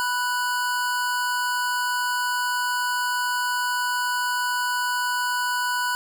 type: tone pair together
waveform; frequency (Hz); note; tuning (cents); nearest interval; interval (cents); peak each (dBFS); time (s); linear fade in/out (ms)
square; 986.4 / 1480; B5 / F#6; -2 / 0; perfect fifth; 702; -26; 0-5.95; 0
effects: none